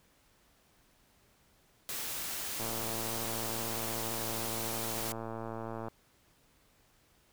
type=noise; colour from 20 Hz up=white; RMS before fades=-38 dBFS; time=1.89-5.12 s; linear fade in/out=0 ms
type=click train; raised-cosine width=1 ms; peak=-26 dBFS; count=372; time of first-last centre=2.6-5.883 s; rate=113 Hz
effects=pink hiss -67 dBFS RMS until 7.32 s